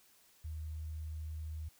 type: tone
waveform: sine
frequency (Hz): 78.1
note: D#2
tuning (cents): +7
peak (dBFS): -39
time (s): 0.44-1.69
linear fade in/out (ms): 10
effects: white hiss -66 dBFS RMS until 1.79 s